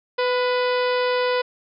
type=harmonic tone with a mistuned harmonic; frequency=498.4 Hz; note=B4; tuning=16 cents sharp; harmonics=1 / 2 / 3 / 4 / 5 / 6 / 7 / 8 / 9 / 10; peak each=-20 / -26 / -30 / -32 / -34 / -36 / -37 / -38 / -39 / -40 dBFS; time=0.18-1.42 s; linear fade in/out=10 ms; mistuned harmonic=3; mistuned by=-36 cents; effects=none